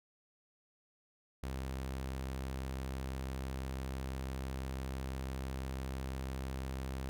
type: tone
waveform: sawtooth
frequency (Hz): 66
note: C2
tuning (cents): +16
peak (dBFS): -34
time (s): 1.43-7.09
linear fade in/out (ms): 0
effects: none